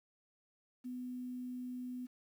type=tone with quantisation; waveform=sine; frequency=250 Hz; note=B3; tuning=21 cents sharp; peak=-40 dBFS; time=0.84-2.07 s; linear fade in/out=20 ms; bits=11; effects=none